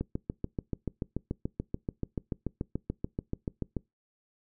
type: click train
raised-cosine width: 3 ms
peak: -18 dBFS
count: 27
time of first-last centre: 0.01-3.767 s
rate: 6.92 Hz
effects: noise-tail reverb RT60 0.2 s tail -24 dB re dry